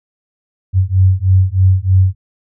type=beating tone pair; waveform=sine; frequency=92.5 / 95.7 Hz; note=F#2 / G2; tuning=0 / -41 cents; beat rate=3.2 Hz; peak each=-11 dBFS; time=0.73-2.15 s; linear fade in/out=50 ms; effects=none